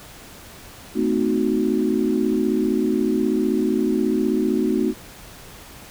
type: chord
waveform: sine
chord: A diminished seventh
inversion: none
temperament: equal with one note detuned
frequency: 220 / 256.1 / 311.1 / 370 Hz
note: A3 / C4 / Eb4 / Gb4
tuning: 0 / -37 / 0 / 0 cents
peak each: -23 dBFS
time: 0.94-4.94 s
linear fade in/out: 50 ms
effects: pink hiss -42 dBFS RMS until 5.9 s

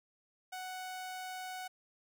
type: tone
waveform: sawtooth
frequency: 742 Hz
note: F#5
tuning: 5 cents sharp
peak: -37 dBFS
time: 0.52-1.68 s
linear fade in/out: 10 ms
effects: none

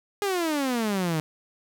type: exponential sweep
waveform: sawtooth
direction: down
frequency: 415.3 to 152.3 Hz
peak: -20 dBFS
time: 0.22-1.2 s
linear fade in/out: 0 ms
effects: none

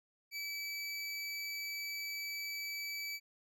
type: tone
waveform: 25% pulse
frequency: 2301 Hz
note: D7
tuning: 36 cents flat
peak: -35 dBFS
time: 0.31-3.2 s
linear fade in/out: 50 ms
effects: none

